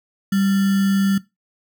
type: tone with sample-and-hold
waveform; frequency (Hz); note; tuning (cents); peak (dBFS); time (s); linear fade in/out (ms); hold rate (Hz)
sine; 196; G3; 0; -15; 0.32-1.18; 5; 1575
effects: noise-tail reverb RT60 0.2 s tail -18 dB re dry